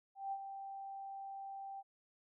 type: tone with ADSR envelope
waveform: sine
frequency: 784 Hz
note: G5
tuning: in tune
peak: -36 dBFS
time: 0.15-1.83 s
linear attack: 170 ms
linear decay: 56 ms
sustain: -8 dB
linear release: 38 ms
effects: none